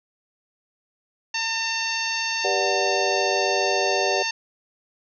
harmonic tone, 904 Hz, A5, 47 cents sharp, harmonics 1 / 2 / 3 / 4 / 5 / 6 / 7, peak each -32 / -30 / -28 / -36 / -30 / -34 / -34 dBFS, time 1.34-4.31 s, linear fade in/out 5 ms
sine chord, G major seventh, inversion none, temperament equal with one note detuned, 392 / 486.2 / 587.3 / 740 Hz, G4 / B4 / D5 / F#5, 0 / -27 / 0 / 0 cents, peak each -26 / -29 / -27 / -26 dBFS, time 2.44-4.23 s, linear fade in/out 10 ms
effects none

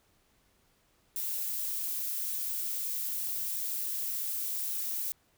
violet noise, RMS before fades -34 dBFS, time 1.16-5.12 s, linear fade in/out 0 ms, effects pink hiss -69 dBFS RMS until 5.37 s

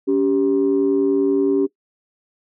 sine tone pair together, 281.3 / 391.8 Hz, C#4 / G4, +26 / -1 cents, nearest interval tritone, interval 573 cents, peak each -16 dBFS, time 0.07-1.67 s, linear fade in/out 20 ms, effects noise-tail reverb RT60 0.1 s tail -19 dB re dry + tanh soft clip ceiling -9 dBFS

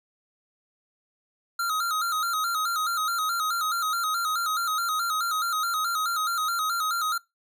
square tone with vibrato, 1318.5 Hz, E6, in tune, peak -25 dBFS, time 1.59-7.18 s, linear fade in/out 5 ms, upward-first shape square, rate 4.7 Hz, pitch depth 79 cents each way, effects noise-tail reverb RT60 0.2 s tail -22 dB re dry

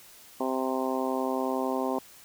harmonic tone, 130.81 Hz, C3, in tune, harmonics 2 / 3 / 4 / 5 / 6 / 7 / 8, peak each -31 / -33 / -34 / -35 / -36 / -36 / -37 dBFS, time 0.4-1.99 s, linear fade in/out 5 ms, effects white hiss -52 dBFS RMS until 2.24 s

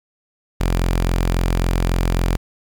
sawtooth tone, 43.65 Hz, F1, in tune, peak -12 dBFS, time 0.6-2.37 s, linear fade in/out 10 ms, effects 8-bit

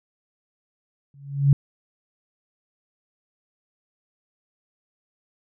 sine tone with exponential growth, 140.2 Hz, C#3, 20 cents sharp, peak -9 dBFS, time 1.14-1.53 s, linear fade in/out 2 ms, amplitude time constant 84 ms, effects none

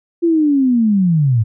sine linear sweep, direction down, 345.4 to 104.1 Hz, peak -10 dBFS, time 0.22-1.44 s, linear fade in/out 20 ms, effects none

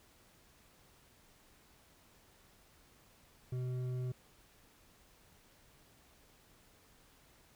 sine tone with hard clipping, 126.2 Hz, B2, 38 cents sharp, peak -37 dBFS, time 3.52-4.12 s, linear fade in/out 5 ms, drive 7 dB, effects pink hiss -65 dBFS RMS until 7.55 s

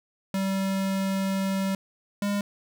square tone pair in turn, 193.3 / 202.8 Hz, G3 / G#3, -24 / -41 cents, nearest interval minor second, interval 83 cents, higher second, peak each -25 dBFS, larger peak neither, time 0.34-1.75 / 2.22-2.41 s, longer first, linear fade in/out 2 ms, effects none

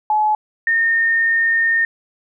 sine tone pair in turn, 853 / 1829 Hz, G#5 / A#6, +46 / -33 cents, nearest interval octave + minor second, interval 1321 cents, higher second, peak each -13 dBFS, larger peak neither, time 0.1-0.35 / 0.67-1.85 s, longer second, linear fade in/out 2 ms, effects none

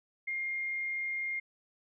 sine tone, 2122 Hz, C7, 24 cents sharp, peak -32 dBFS, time 0.27-1.4 s, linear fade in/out 10 ms, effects none

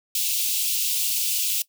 white high-pass noise, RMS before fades -24 dBFS, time 0.15-1.62 s, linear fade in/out 2 ms, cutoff 2600 Hz, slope 48 dB/octave, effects noise-tail reverb RT60 0.1 s tail -19 dB re dry

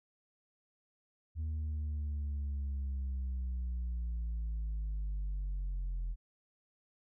sine linear sweep, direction down, 79.3 to 42.15 Hz, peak -31 dBFS, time 1.35-6.16 s, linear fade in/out 50 ms, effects tanh soft clip ceiling -33 dBFS

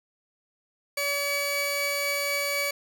sawtooth tone pair together, 570 / 2276 Hz, C#5 / C#7, +48 / +45 cents, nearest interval 2 octaves, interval 2397 cents, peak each -26 / -24 dBFS, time 0.97-2.71 s, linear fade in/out 5 ms, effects none

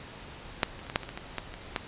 clicks, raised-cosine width 0.3 ms, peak -6 / -28 / -30 / -20 / -7 / -22 / -23 / -21 / -14 / -24 / -11 dBFS, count 11, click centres 0.632 / 0.792 / 0.867 / 0.899 / 0.959 / 1.033 / 1.091 / 1.175 / 1.383 / 1.54 / 1.762 s, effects pink hiss -45 dBFS RMS until 1.87 s + resampled to 8000 Hz

